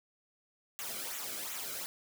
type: noise with flanger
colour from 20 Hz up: white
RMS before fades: -40 dBFS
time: 0.79-1.86 s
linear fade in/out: 0 ms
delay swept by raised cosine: 0.2 to 1.14 ms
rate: 2.7 Hz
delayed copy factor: -0.65
effects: none